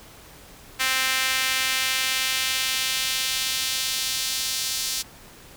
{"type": "tone with high-pass filter sweep", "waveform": "sawtooth", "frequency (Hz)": 261.6, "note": "C4", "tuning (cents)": 0, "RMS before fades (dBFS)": -25, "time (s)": [0.79, 5.03], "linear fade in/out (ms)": 20, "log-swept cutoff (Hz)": [1900, 4700], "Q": 1.2, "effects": ["pink hiss -47 dBFS RMS until 5.56 s"]}